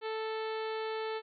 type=harmonic tone; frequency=440 Hz; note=A4; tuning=in tune; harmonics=1 / 2 / 3 / 4 / 5 / 6 / 7 / 8 / 9 / 10; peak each=-35 / -41 / -45 / -47 / -49 / -51 / -52 / -53 / -54 / -55 dBFS; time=0.01-1.22 s; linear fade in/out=50 ms; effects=Opus 48 kbps